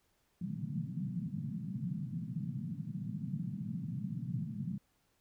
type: band-pass noise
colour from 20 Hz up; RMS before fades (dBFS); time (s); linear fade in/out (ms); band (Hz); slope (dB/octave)
white; -39; 0.41-4.78; 5; 120 to 210; 48
effects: pink hiss -75 dBFS RMS until 5.2 s